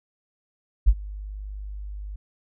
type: tone with ADSR envelope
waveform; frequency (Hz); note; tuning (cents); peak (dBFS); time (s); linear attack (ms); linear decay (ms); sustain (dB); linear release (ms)
sine; 50.5; G#1; -48; -9; 0.86-2.16; 23; 52; -23; 4
effects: none